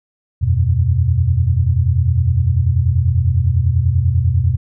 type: chord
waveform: sine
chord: E suspended second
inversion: none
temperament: equal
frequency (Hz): 82.41 / 92.5 / 123.47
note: E2 / F#2 / B2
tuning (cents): 0 / 0 / 0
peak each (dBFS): -16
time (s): 0.41-4.57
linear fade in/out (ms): 20
effects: none